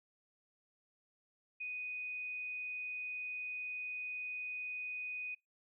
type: tone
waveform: sine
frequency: 2489 Hz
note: D#7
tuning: in tune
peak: -39 dBFS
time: 1.6-5.35 s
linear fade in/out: 10 ms
effects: noise-tail reverb RT60 0.2 s tail -26 dB re dry